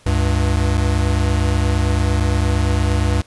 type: tone pair together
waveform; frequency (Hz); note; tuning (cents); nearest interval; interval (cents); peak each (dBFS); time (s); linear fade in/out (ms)
square; 69.3 / 98; C#2 / G2; 0 / 0; tritone; 600; -18; 0.06-3.22; 5
effects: pink hiss -50 dBFS RMS until 3.26 s + resampled to 24000 Hz